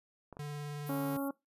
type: clicks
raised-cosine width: 1 ms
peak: -33 dBFS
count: 2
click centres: 0.327 / 0.369 s
type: tone with vibrato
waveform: square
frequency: 146.6 Hz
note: D3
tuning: 3 cents flat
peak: -39 dBFS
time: 0.39-1.17 s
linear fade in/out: 5 ms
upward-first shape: triangle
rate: 19 Hz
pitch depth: 17 cents each way
type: high-pass noise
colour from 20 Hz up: pink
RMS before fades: -47 dBFS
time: 0.86-1.29 s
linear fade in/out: 10 ms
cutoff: 11000 Hz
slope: 48 dB/octave
type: harmonic tone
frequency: 277.2 Hz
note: C#4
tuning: in tune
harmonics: 1 / 2 / 3 / 4 / 5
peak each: -34 / -40 / -44 / -46 / -48 dBFS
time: 0.89-1.31 s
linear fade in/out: 5 ms
effects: noise-tail reverb RT60 0.2 s tail -21 dB re dry + resampled to 32000 Hz